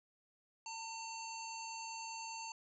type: harmonic tone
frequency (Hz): 905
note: A5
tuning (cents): +48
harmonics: 1 / 3 / 5 / 7 / 8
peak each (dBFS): -46 / -50 / -51 / -53 / -53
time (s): 0.66-2.52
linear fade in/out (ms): 2
effects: none